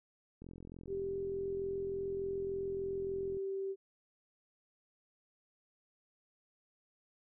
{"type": "click train", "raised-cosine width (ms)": 3, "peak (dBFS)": -37, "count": 129, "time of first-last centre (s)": [0.42, 3.369], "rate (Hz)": 43.4}
{"type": "tone with pitch glide", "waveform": "sine", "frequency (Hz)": [392, 388.2], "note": ["G4", "G4"], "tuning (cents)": [0, -17], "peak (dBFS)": -35, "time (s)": [0.87, 3.76], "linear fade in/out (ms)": 50, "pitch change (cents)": -17, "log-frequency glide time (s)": [2.28, 3.55]}
{"effects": []}